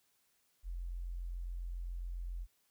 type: tone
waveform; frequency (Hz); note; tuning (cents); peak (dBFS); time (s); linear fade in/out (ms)
sine; 43.65; F1; 0; -38; 0.63-2.47; 50
effects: white hiss -75 dBFS RMS until 2.7 s